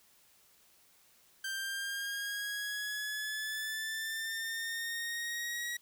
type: linear sweep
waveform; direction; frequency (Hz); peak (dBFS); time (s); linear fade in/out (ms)
sawtooth; up; 1568 to 1914; -32; 1.44-5.77; 5
effects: white hiss -65 dBFS RMS until 5.81 s